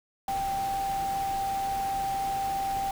sine tone in noise, 784 Hz, G5, in tune, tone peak -27 dBFS, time 0.28-2.91 s, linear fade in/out 2 ms, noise pink, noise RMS -40 dBFS, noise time 0.28-2.91 s, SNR +10 dB, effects none

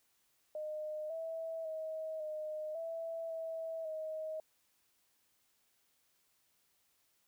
sine tone with pitch steps, 613 / 652 / 634 / 616 / 659 / 651 / 629 Hz, D#5 / E5 / D#5 / D#5 / E5 / E5 / D#5, -26 / -19 / +32 / -17 / -1 / -22 / +19 cents, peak -38 dBFS, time 0.55-4.4 s, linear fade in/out 2 ms, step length 550 ms, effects white hiss -75 dBFS RMS until 7.27 s

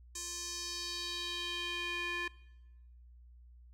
square tone with band-pass filter sweep, 349.2 Hz, F4, in tune, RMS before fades -39 dBFS, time 0.15-2.28 s, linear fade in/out 5 ms, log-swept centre 7100 to 2100 Hz, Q 2.7, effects noise-tail reverb RT60 1.0 s tail -22 dB re dry + added 60 Hz sine -54 dBFS peak until 3.73 s

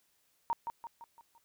sine tone with echo, 931 Hz, A#5, 2 cents flat, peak -28 dBFS, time 0.5-0.53 s, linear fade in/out 0 ms, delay 170 ms, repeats 5, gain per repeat -6 dB, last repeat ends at 1.38 s, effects white hiss -73 dBFS RMS until 1.44 s

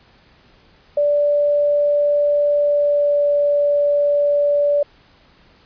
sine tone with pitch glide, 583 to 579.3 Hz, D5 to D5, -13 to -24 cents, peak -13 dBFS, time 0.97-4.83 s, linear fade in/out 5 ms, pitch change -11 cents, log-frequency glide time 2.56-3.27 s, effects pink hiss -52 dBFS RMS until 5.65 s + resampled to 11025 Hz

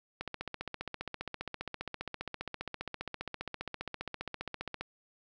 click train, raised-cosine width 0.3 ms, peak -21 dBFS, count 70, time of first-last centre 0.21-4.81 s, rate 15 Hz, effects none

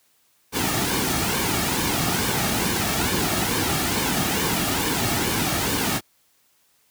pink noise with flanger, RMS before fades -23 dBFS, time 0.52-6.01 s, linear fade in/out 50 ms, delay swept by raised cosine 1.5 to 2.02 ms, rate 2.3 Hz, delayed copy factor -0.55, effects white hiss -63 dBFS RMS until 6.9 s + high-pass 60 Hz 12 dB/octave

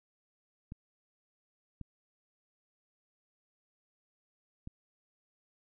clicks, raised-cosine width 5 ms, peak -30 dBFS, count 3, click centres 0.721 / 1.813 / 4.674 s, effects none

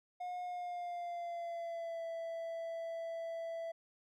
triangle tone with pitch glide, 719 to 663.1 Hz, F#5 to E5, -50 to +10 cents, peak -37 dBFS, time 0.2-3.72 s, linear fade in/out 10 ms, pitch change -140 cents, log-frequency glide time 0.43-2.04 s, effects none

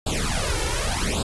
pink noise with flanger, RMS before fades -24 dBFS, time 0.06-1.23 s, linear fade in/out 10 ms, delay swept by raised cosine 0.25 to 2.25 ms, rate 0.87 Hz, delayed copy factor +1, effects resampled to 24000 Hz

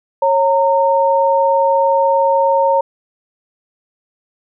sine tone pair together, 548 / 918.4 Hz, C#5 / A#5, -20 / -26 cents, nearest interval major sixth, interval 894 cents, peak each -13 dBFS, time 0.22-2.81 s, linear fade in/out 5 ms, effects none

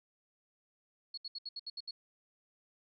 sine tone bursts, 4348 Hz, C#8, 34 cents flat, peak -39 dBFS, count 8, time 1.14-1.91 s, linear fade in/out 5 ms, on 35 ms, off 70 ms, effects none

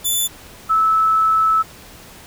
10% pulse / sine tone pair in turn, 3501 / 1306.1 Hz, A7 / E6, -9 / -16 cents, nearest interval octave + perfect fourth, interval 1707 cents, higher first, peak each -9 / -12 dBFS, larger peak first, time 0.04-0.28 / 0.69-1.63 s, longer second, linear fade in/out 20 ms, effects pink hiss -41 dBFS RMS until 2.26 s

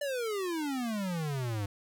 square exponential sweep, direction down, 592 to 98 Hz, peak -32 dBFS, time 0.01-1.66 s, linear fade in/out 5 ms, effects none

